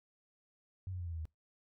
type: tone with pitch steps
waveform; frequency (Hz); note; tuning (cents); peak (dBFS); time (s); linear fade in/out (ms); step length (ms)
sine; 93.9 / 90.65 / 87.51 / 84.48 / 81.56 / 78.73; F#2 / F#2 / F2 / E2 / E2 / D#2; +26 / -35 / +4 / +43 / -18 / +21; -38; 0.87-1.254; 0; 64
effects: noise-tail reverb RT60 0.2 s tail -25 dB re dry